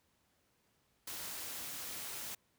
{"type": "noise with amplitude modulation", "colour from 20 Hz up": "white", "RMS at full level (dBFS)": -42, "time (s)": [1.07, 2.35], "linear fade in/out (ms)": 5, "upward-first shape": "sine", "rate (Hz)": 249, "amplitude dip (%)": 35, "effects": ["pink hiss -75 dBFS RMS until 2.58 s", "high-pass 60 Hz 12 dB/octave"]}